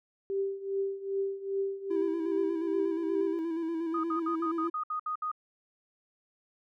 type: tone with tremolo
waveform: sine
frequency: 392 Hz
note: G4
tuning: in tune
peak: -26 dBFS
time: 0.3-3.39 s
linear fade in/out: 0 ms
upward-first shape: triangle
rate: 2.5 Hz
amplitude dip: 85%
type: tone with vibrato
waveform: triangle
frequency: 329.6 Hz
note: E4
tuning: in tune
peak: -28 dBFS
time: 1.9-4.7 s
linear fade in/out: 10 ms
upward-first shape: square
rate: 8.4 Hz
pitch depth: 36 cents each way
type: tone bursts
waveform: sine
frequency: 1242 Hz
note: D#6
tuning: 3 cents flat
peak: -30 dBFS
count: 9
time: 3.94-5.316 s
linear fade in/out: 5 ms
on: 96 ms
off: 64 ms
effects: none